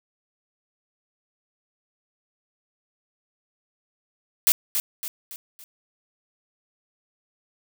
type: noise with echo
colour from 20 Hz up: blue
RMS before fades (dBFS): -17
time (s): 4.47-4.52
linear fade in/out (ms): 0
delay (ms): 280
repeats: 4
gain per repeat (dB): -7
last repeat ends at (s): 5.64
effects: none